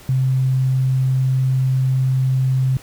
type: tone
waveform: sine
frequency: 130.81 Hz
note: C3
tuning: in tune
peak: -14 dBFS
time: 0.09-2.77 s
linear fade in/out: 2 ms
effects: pink hiss -43 dBFS RMS until 2.82 s